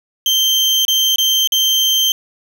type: tone with dropouts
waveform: 35% pulse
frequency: 3136 Hz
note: G7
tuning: in tune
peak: -10 dBFS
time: 0.26-2.12 s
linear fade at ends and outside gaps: 1 ms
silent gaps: 0.851-0.881 / 1.159-1.183 / 1.474-1.521 s
effects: none